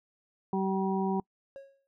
harmonic tone, 192 Hz, G3, 36 cents flat, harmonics 1 / 2 / 4 / 5, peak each -29 / -32 / -35 / -36 dBFS, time 0.53-1.2 s, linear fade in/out 2 ms
triangle tone with exponential decay, 548 Hz, C#5, 20 cents flat, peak -37 dBFS, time 1.56-1.87 s, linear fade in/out 0 ms, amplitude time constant 66 ms
effects noise-tail reverb RT60 0.1 s tail -26 dB re dry

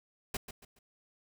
pink noise with echo, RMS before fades -35 dBFS, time 0.34-0.37 s, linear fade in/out 5 ms, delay 140 ms, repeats 3, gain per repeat -10 dB, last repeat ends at 0.79 s, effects none

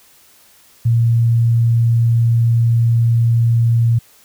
sine tone, 116.4 Hz, A#2, 2 cents flat, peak -10 dBFS, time 0.85-3.99 s, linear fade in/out 10 ms, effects white hiss -49 dBFS RMS until 4.24 s

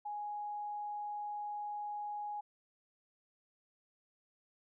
sine tone, 831 Hz, G#5, 1 cent sharp, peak -38 dBFS, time 0.05-2.41 s, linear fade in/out 10 ms, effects none

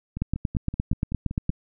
two click trains, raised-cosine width 5 ms, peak -19 / -11 dBFS, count 8 / 12, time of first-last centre 0.17-1.501 / 0.22-1.495 s, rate 5.26 / 8.63 Hz, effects none

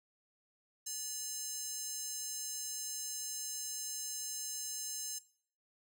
square tone with high-pass filter, 579 Hz, D5, 25 cents flat, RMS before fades -41 dBFS, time 0.86-5.19 s, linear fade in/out 10 ms, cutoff 6600 Hz, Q 3.2, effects noise-tail reverb RT60 0.5 s tail -18 dB re dry

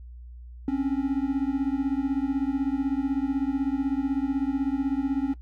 triangle beating tone pair, 265.8 / 281.8 Hz, C4 / C#4, +27 / +29 cents, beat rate 16 Hz, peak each -24 dBFS, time 0.68-5.34 s, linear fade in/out 2 ms, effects noise-tail reverb RT60 0.1 s tail -17 dB re dry + added 60 Hz sine -40 dBFS peak until 5.41 s

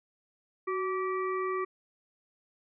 harmonic tone with a mistuned harmonic, 386.8 Hz, G4, 23 cents flat, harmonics 1 / 3 / 5 / 6, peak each -31 / -33 / -42 / -46 dBFS, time 0.67-1.65 s, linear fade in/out 10 ms, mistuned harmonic 1, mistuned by -63 cents, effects none

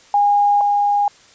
sine tone pair in turn, 817 / 817 Hz, G#5 / G#5, -29 / -29 cents, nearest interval unison, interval 0 cents, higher neither, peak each -11 / -13 dBFS, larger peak first, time 0.14-0.61 / 0.61-1.08 s, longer neither, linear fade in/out 2 ms, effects white hiss -48 dBFS RMS until 1.34 s + resampled to 16000 Hz

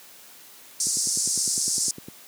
white band-pass noise, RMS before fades -25 dBFS, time 0.8-1.91 s, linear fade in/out 2 ms, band 5000 to 9500 Hz, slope 48 dB/octave
click train, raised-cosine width 3 ms, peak -23 dBFS, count 13, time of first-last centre 0.87-2.085 s, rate 9.88 Hz
effects white hiss -48 dBFS RMS until 2.27 s + high-pass 150 Hz 12 dB/octave

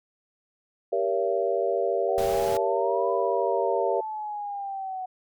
sine chord, G diminished seventh, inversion none, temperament just, 392 / 470.4 / 564.5 / 677.4 Hz, G4 / Bb4 / Db5 / Fb5, 0 / +16 / +31 / +47 cents, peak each -28 dBFS, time 0.92-4.01 s, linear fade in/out 10 ms
sine linear two-way sweep, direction up then down, 740 to 996 to 740 Hz, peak -30 dBFS, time 2.08-5.06 s, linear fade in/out 10 ms, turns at 3.11 s
pink noise, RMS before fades -36 dBFS, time 2.18-2.57 s, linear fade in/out 0 ms
effects none

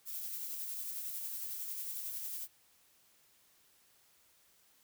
violet noise with tremolo, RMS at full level -40 dBFS, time 0.05-2.48 s, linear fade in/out 50 ms, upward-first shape sine, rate 11 Hz, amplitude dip 30%, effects white hiss -68 dBFS RMS until 4.83 s

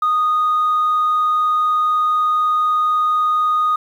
sine tone, 1238 Hz, D#6, 9 cents flat, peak -12 dBFS, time 0.02-3.76 s, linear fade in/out 5 ms, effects tanh soft clip ceiling -11 dBFS + 8-bit

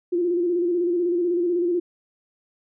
sine tone with vibrato, 349.2 Hz, F4, in tune, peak -19 dBFS, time 0.12-1.8 s, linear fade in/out 10 ms, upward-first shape square, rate 16 Hz, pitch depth 45 cents each way, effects none

